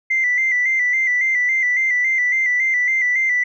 sine tone with vibrato, 2030 Hz, B6, 47 cents sharp, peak -14 dBFS, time 0.1-3.44 s, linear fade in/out 10 ms, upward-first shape square, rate 3.6 Hz, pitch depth 48 cents each way, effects tanh soft clip ceiling -10 dBFS

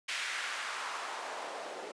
white noise with band-pass filter sweep, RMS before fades -39 dBFS, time 0.08-1.92 s, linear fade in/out 10 ms, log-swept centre 2300 to 460 Hz, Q 1.5, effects high-pass 300 Hz 12 dB/octave + resampled to 22050 Hz

